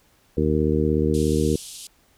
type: harmonic tone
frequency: 76.8 Hz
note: D#2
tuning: 22 cents flat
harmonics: 1 / 2 / 3 / 4 / 5 / 6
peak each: -25 / -25 / -25 / -25 / -25 / -25 dBFS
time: 0.37-1.56 s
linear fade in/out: 5 ms
type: band-pass noise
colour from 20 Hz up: white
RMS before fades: -39 dBFS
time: 1.14-1.87 s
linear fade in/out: 2 ms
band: 2800 to 11000 Hz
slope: 48 dB/octave
effects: pink hiss -60 dBFS RMS until 2.17 s